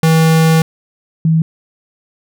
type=tone pair in turn; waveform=square / sine; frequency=161.2 / 161.2 Hz; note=E3 / E3; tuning=-38 / -38 cents; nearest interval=unison; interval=0 cents; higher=neither; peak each=-8 dBFS; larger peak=neither; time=0.03-0.62 / 1.25-1.42 s; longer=first; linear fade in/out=2 ms; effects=none